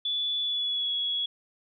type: tone with pitch glide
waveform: sine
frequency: 3450 to 3354 Hz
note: A7 to G#7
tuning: -35 to +16 cents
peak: -26 dBFS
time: 0.05-1.26 s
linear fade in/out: 5 ms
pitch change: -49 cents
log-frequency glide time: 0.41-0.93 s
effects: none